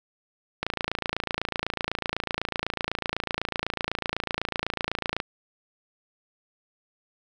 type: click train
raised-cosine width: 0.3 ms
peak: -10 dBFS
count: 129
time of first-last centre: 0.63-5.201 s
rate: 28 Hz
effects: none